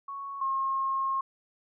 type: tone pair in turn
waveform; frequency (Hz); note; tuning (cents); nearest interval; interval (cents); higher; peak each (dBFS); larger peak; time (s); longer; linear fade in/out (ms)
sine; 1108 / 1075.8; C#6 / C6; -1 / +48; minor second; 51; first; -35 / -26; second; 0.08-0.41 / 0.41-1.21; second; 5
effects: none